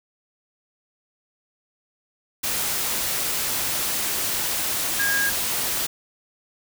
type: tone in noise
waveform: sine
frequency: 1631 Hz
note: G#6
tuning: 32 cents flat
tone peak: -21 dBFS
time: 4.99-5.3 s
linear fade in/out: 10 ms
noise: white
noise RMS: -25 dBFS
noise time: 2.43-5.87 s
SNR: +1 dB
effects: none